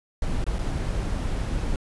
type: noise with dropouts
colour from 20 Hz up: brown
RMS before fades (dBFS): -26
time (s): 0.22-1.76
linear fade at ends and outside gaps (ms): 2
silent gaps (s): 0.442-0.465 / 0.585-0.589
effects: resampled to 24000 Hz